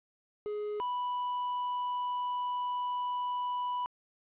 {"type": "tone pair in turn", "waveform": "triangle", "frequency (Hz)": [418.5, 987.1], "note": ["G#4", "B5"], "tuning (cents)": [13, -1], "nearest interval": "octave + minor third", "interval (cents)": 1486, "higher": "second", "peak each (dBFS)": [-31, -29], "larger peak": "second", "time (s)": [[0.46, 0.8], [0.8, 3.86]], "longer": "second", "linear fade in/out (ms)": 0, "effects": ["resampled to 8000 Hz", "11-bit"]}